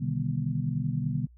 sine tone cluster, 125.5 / 148.9 / 159.2 / 193.8 / 238.9 Hz, B2 / D3 / D#3 / G3 / A#3, +28 / +24 / +40 / -20 / +43 cents, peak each -31 / -30 / -36 / -36 / -35 dBFS, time 0-1.27 s, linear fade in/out 20 ms, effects added 60 Hz sine -51 dBFS peak until 1.37 s

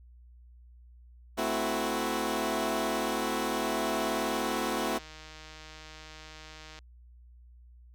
15% pulse chord, F# half-diminished seventh, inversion first, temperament equal with one note detuned, 220 / 259.4 / 329.6 / 370 Hz, A3 / C4 / E4 / F#4, 0 / -15 / 0 / 0 cents, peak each -28 dBFS, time 1.37-4.99 s, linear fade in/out 20 ms
click train, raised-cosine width 0.2 ms, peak -30 dBFS, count 447, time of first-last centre 3.93-6.789 s, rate 156 Hz
effects added 60 Hz sine -51 dBFS peak until 7.94 s

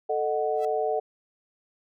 sine chord, D# diminished, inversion second, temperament equal with one note detuned, 440 / 614.4 / 740 Hz, A4 / D#5 / F#5, 0 / -22 / 0 cents, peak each -27 / -29 / -28 dBFS, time 0.09-1 s, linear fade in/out 10 ms
sawtooth tone with exponential growth, 659.3 Hz, E5, in tune, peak -34 dBFS, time 0.53-0.65 s, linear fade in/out 2 ms, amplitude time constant 25 ms
effects none

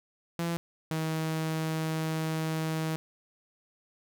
sawtooth tone pair in turn, 169.1 / 159.16 Hz, E3 / D#3, +44 / +40 cents, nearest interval minor second, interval 104 cents, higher first, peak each -25 dBFS, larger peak neither, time 0.39-0.57 / 0.91-2.96 s, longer second, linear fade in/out 0 ms, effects none

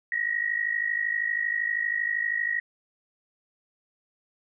sine tone pair together, 1873.3 / 1926 Hz, A#6 / B6, +8 / -44 cents, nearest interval unison, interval 48 cents, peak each -27 / -28 dBFS, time 0.12-2.6 s, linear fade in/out 2 ms, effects none

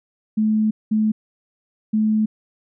sine tone bursts at uneven times, 216.1 Hz, A3, 31 cents flat, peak -15 dBFS, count 3, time 0.37-0.71 / 0.91-1.12 / 1.93-2.26 s, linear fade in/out 10 ms, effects none

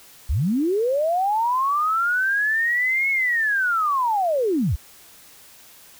sine linear two-way sweep, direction up then down, 49.16 to 2200 to 49.16 Hz, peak -18 dBFS, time 0.29-4.76 s, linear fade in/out 10 ms, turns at 3.1 s, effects white hiss -48 dBFS RMS until 5.99 s

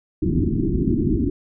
white low-pass noise, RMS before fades -20 dBFS, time 0.22-1.3 s, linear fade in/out 5 ms, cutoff 370 Hz, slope 96 dB/octave, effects none

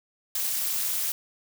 blue noise with amplitude modulation, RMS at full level -24 dBFS, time 0.35-1.12 s, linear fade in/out 2 ms, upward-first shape sine, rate 278 Hz, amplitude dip 90%, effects none

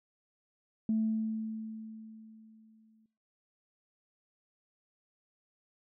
sine tone with exponential decay, 220 Hz, A3, in tune, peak -25 dBFS, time 0.89-3.06 s, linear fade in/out 2 ms, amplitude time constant 470 ms, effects noise-tail reverb RT60 0.7 s tail -23 dB re dry + tanh soft clip ceiling -21 dBFS

